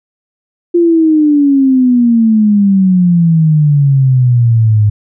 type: exponential sweep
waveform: sine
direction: down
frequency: 349.2 to 103.4 Hz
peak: -5 dBFS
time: 0.74-4.9 s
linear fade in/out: 10 ms
effects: none